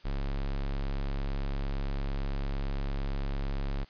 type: tone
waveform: square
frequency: 34.43 Hz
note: C#1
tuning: 11 cents flat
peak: -30 dBFS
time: 0.04-3.85 s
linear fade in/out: 20 ms
effects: white hiss -59 dBFS RMS until 3.89 s + resampled to 11025 Hz